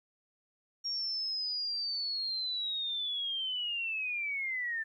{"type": "linear sweep", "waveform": "sine", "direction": "down", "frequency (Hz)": [5588, 1760], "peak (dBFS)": -32, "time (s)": [0.84, 4.84], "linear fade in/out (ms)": 20, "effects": ["12-bit"]}